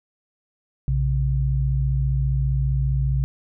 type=tone pair together; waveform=sine; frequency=60.1 / 135.12 Hz; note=B1 / C#3; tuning=-46 / -44 cents; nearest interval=octave + major second; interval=1402 cents; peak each=-21 dBFS; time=0.88-3.24 s; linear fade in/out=0 ms; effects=none